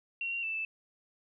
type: tone with pitch steps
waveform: sine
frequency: 2738 / 2759 / 2651 / 2636 Hz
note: F7 / F7 / E7 / E7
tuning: -35 / -22 / +9 / -1 cents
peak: -32 dBFS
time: 0.21-0.65 s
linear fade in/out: 2 ms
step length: 110 ms
effects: none